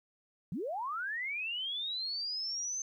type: linear sweep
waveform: sine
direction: up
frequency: 140 to 6280 Hz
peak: -34 dBFS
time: 0.52-2.82 s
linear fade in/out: 2 ms
effects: 12-bit